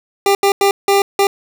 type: tone bursts at uneven times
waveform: 25% pulse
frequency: 397.7 Hz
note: G4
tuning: 25 cents sharp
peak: -6 dBFS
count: 5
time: 0.26-0.35 / 0.43-0.52 / 0.61-0.71 / 0.88-1.02 / 1.19-1.27 s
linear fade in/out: 2 ms
effects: none